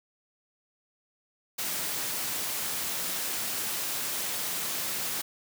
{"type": "high-pass noise", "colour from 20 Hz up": "white", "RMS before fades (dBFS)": -32, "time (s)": [1.58, 5.22], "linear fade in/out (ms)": 10, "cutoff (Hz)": 100, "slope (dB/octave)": 24, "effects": []}